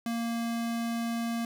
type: tone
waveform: square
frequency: 232.1 Hz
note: A#3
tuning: 7 cents flat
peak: -30 dBFS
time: 0.06-1.45 s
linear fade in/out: 2 ms
effects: none